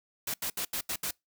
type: noise bursts at uneven times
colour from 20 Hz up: white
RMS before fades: -33 dBFS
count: 6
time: 0.27-0.34 / 0.42-0.5 / 0.57-0.65 / 0.73-0.81 / 0.89-0.96 / 1.03-1.11 s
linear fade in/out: 5 ms
effects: noise-tail reverb RT60 0.2 s tail -26 dB re dry